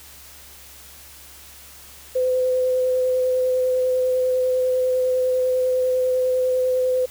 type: tone with vibrato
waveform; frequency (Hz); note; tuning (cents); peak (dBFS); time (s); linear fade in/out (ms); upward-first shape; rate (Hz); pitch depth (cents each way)
sine; 509; C5; -48; -17; 2.15-7.06; 10; sine; 10; 11
effects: added 69 Hz sine -51 dBFS peak until 7.1 s + white hiss -44 dBFS RMS until 7.1 s